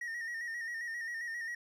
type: tone with vibrato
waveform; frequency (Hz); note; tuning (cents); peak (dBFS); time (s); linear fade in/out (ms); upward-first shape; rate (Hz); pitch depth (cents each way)
triangle; 1864; A#6; -1; -35; 0.01-1.55; 5; square; 7.5; 43
effects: none